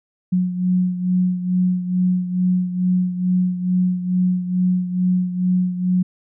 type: beating tone pair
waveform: sine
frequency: 181.4 / 183.7 Hz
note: F#3 / F#3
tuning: -34 / -12 cents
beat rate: 2.3 Hz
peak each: -17 / -23 dBFS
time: 0.32-6.03 s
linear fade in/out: 10 ms
effects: none